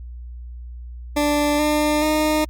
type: tone with pitch steps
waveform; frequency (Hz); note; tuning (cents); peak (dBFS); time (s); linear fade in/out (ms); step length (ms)
20% pulse; 293.7 / 300.2 / 306.9; D4 / D4 / D#4; 0 / +38 / -24; -12; 1.16-2.45; 10; 430
effects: added 60 Hz sine -32 dBFS peak until 2.49 s + Opus 48 kbps